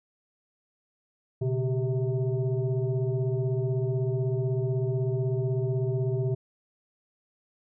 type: tone with frequency modulation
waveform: sine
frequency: 123.47 Hz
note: B2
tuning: in tune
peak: -24 dBFS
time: 1.41-6.35 s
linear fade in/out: 10 ms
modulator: 263 Hz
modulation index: 1.1
effects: none